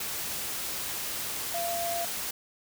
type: tone in noise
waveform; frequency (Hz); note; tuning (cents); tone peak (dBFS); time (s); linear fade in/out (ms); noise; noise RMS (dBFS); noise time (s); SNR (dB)
sine; 686; F5; -31; -30; 1.54-2.05; 5; white; -34; 0-2.31; +1
effects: none

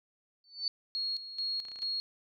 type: tone with exponential growth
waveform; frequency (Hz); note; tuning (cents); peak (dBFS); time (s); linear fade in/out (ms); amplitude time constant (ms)
sine; 4504; C#8; +27; -26; 0.44-0.68; 1; 52
type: tone with tremolo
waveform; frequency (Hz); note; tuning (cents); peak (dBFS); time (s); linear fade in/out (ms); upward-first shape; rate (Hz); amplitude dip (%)
sine; 4300; C8; +47; -31; 0.95-2; 0; square; 2.3; 70
type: clicks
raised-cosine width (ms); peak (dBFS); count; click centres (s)
0.2; -35; 7; 1.6 / 1.652 / 1.685 / 1.717 / 1.759 / 1.789 / 1.828
effects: none

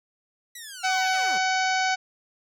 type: linear sweep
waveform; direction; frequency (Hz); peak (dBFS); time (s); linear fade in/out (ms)
10% pulse; down; 1979 to 160; -29; 0.55-1.38; 5
type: harmonic tone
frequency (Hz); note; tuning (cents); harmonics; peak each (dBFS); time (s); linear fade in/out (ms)
752; F#5; +28; 1 / 2 / 3 / 4 / 5 / 6 / 7 / 8 / 9; -24 / -27 / -30 / -36 / -38 / -35 / -37 / -37 / -41; 0.83-1.96; 20
effects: none

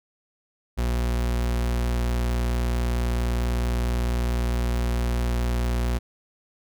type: tone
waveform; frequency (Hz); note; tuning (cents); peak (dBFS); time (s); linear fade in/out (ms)
40% pulse; 59.7; A#1; +42; -21; 0.77-5.99; 20
effects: none

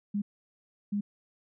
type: tone bursts at uneven times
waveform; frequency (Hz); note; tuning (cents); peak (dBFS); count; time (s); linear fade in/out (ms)
sine; 204.3; G#3; -28; -27; 2; 0.14-0.22 / 0.92-1.01; 10
effects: none

